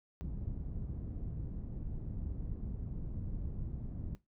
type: low-pass noise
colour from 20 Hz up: pink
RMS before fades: -40 dBFS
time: 0.21-4.15 s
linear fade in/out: 0 ms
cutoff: 170 Hz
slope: 12 dB/octave
effects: noise-tail reverb RT60 0.2 s tail -18 dB re dry